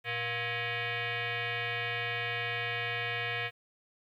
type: tone with frequency modulation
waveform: sine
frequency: 115.4 Hz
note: A#2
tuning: 17 cents flat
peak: -31 dBFS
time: 0.04-3.51 s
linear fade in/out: 50 ms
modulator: 593 Hz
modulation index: 4.7
effects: 11-bit